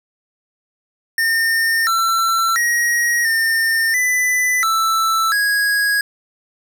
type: tone with pitch steps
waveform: square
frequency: 1819 / 1345 / 1892 / 1812 / 1997 / 1325 / 1655 Hz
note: A#6 / E6 / A#6 / A#6 / B6 / E6 / G#6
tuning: -43 / +34 / +25 / -50 / +19 / +9 / -6 cents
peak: -15 dBFS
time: 1.18-6.01 s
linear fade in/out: 2 ms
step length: 690 ms
effects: none